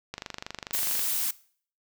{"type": "click train", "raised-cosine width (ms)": 0.2, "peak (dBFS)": -17, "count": 22, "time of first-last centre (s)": [0.14, 0.994], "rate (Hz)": 24.6}
{"type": "noise", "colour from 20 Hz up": "blue", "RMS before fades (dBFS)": -28, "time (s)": [0.73, 1.31], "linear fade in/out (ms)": 5}
{"effects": ["noise-tail reverb RT60 0.5 s tail -20 dB re dry"]}